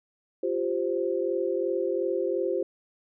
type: chord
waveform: sine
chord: F suspended second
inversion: none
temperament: equal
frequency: 349.2 / 392 / 523.3 Hz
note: F4 / G4 / C5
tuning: 0 / 0 / 0 cents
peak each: -29 / -29 / -29 dBFS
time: 0.43-2.63 s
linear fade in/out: 5 ms
effects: none